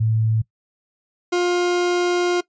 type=tone pair in turn; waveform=sine / 40% pulse; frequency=110.9 / 353.9 Hz; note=A2 / F4; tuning=+14 / +23 cents; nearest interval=octave + minor sixth; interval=2009 cents; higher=second; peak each=-16 dBFS; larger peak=neither; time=0-0.42 / 1.32-2.41 s; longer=second; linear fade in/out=10 ms; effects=noise-tail reverb RT60 0.1 s tail -20 dB re dry + resampled to 16000 Hz